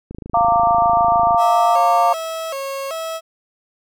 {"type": "click train", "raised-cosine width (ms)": 3, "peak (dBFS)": -18, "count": 34, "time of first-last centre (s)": [0.11, 1.346], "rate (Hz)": 26.7}
{"type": "chord", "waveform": "sine", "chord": "Bb major", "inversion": "second", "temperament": "equal with one note detuned", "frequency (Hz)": [698.5, 914.7, 1174.7], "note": ["F5", "Bb5", "D6"], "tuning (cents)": [0, -33, 0], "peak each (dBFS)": [-14, -18, -18], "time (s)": [0.34, 2.13], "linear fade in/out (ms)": 5}
{"type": "tone with vibrato", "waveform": "30% pulse", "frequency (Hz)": 596, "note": "D5", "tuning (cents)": 25, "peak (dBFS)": -21, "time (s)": [1.37, 3.21], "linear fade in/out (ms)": 50, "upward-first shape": "square", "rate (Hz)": 1.3, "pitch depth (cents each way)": 150}
{"effects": []}